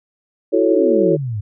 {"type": "chord", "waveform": "sine", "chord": "F# minor seventh", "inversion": "third", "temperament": "equal", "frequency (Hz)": [329.6, 370, 440, 554.4], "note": ["E4", "F#4", "A4", "C#5"], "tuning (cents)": [0, 0, 0, 0], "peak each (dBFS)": [-17, -17, -17, -18], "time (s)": [0.52, 1.17], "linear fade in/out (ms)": 20}
{"type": "exponential sweep", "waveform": "sine", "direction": "down", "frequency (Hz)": [343.2, 98], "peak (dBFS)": -20, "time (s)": [0.7, 1.41], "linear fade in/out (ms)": 10}
{"effects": []}